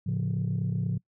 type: chord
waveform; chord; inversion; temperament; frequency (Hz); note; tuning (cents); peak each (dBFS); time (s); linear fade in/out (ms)
sine; A augmented; none; equal; 110 / 138.59 / 174.61; A2 / C#3 / E#3; 0 / 0 / 0; -29; 0.06-0.98; 10
effects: noise-tail reverb RT60 0.1 s tail -24 dB re dry + tanh soft clip ceiling -21 dBFS